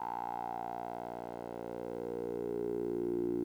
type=tone with band-pass filter sweep; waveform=10% pulse; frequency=59 Hz; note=A#1; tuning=22 cents sharp; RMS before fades=-38 dBFS; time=0-3.44 s; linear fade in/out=5 ms; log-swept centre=890 to 330 Hz; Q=6.8; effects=11-bit